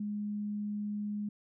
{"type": "tone", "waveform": "sine", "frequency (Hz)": 207.7, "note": "G#3", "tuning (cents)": 0, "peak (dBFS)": -33, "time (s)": [0, 1.29], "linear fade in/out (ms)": 5, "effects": []}